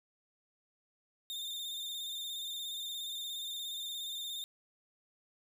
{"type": "tone with vibrato", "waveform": "40% pulse", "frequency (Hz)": 3631, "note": "A#7", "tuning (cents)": -46, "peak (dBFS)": -37, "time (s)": [1.3, 4.44], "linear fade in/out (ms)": 0, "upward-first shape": "square", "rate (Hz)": 17, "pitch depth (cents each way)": 30, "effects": []}